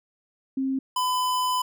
sine / square tone pair in turn, 266.5 / 1006.2 Hz, C4 / B5, +32 / +32 cents, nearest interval octave + major seventh, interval 2300 cents, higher second, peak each -23 dBFS, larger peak neither, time 0.57-0.79 / 0.96-1.62 s, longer second, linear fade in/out 5 ms, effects none

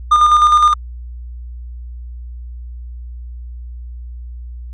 triangle tone with tremolo, 1212 Hz, D#6, 46 cents flat, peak -4 dBFS, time 0.11-0.74 s, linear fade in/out 10 ms, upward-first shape square, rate 9.7 Hz, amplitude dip 40%, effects added 60 Hz sine -27 dBFS peak until 4.73 s + resampled to 22050 Hz

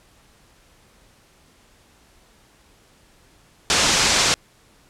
white low-pass noise, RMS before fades -18 dBFS, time 3.7-4.34 s, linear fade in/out 0 ms, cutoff 7200 Hz, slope 24 dB/octave, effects pink hiss -55 dBFS RMS until 4.89 s + low-pass 11000 Hz 12 dB/octave

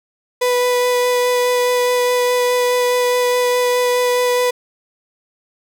35% pulse tone with vibrato, 493.9 Hz, B4, in tune, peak -12 dBFS, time 0.41-4.51 s, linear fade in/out 10 ms, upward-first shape sine, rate 4.8 Hz, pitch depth 9 cents each way, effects none

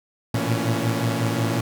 sawtooth tone cluster, 110.7 / 116.1 / 121.8 / 166.7 / 280.3 Hz, A2 / A#2 / B2 / E3 / C#4, +11 / -7 / -24 / +20 / +19 cents, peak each -23 / -21 / -26 / -26 / -24 dBFS, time 0.34-1.61 s, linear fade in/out 5 ms, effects none

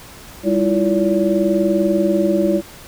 sine tone cluster, 199.8 / 325 / 345.3 / 570 Hz, G3 / E4 / F4 / C#5, +33 / -24 / -20 / +48 cents, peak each -19 dBFS, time 0.43-2.62 s, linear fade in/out 50 ms, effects pink hiss -39 dBFS RMS until 2.87 s

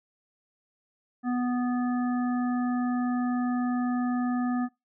harmonic tone, 246.9 Hz, B3, in tune, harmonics 1 / 3 / 5 / 7, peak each -25 / -35 / -39 / -42 dBFS, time 1.23-4.69 s, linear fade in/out 50 ms, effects noise-tail reverb RT60 0.2 s tail -20 dB re dry

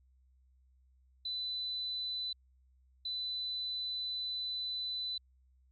sine tone bursts at uneven times, 4000 Hz, B7, 21 cents sharp, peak -35 dBFS, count 2, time 1.25-2.33 / 3.05-5.18 s, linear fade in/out 5 ms, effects added 64 Hz sine -64 dBFS peak until 5.71 s

